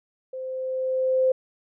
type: tone with level ramp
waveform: sine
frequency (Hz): 519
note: C5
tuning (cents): -14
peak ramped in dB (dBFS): -31 to -16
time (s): 0.33-1.32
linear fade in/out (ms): 5
effects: none